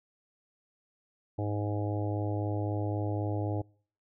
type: harmonic tone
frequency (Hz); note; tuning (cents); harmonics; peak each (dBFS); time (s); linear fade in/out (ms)
103.83; G#2; 0; 1 / 3 / 4 / 5 / 6 / 7 / 8; -31 / -36 / -41 / -41 / -42 / -43 / -44; 1.38-3.62; 10
effects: noise-tail reverb RT60 0.5 s tail -26 dB re dry